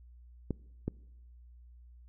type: clicks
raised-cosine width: 3 ms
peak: -19 dBFS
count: 2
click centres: 0.507 / 0.88 s
effects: noise-tail reverb RT60 0.9 s tail -24 dB re dry + added 60 Hz sine -52 dBFS peak until 2.08 s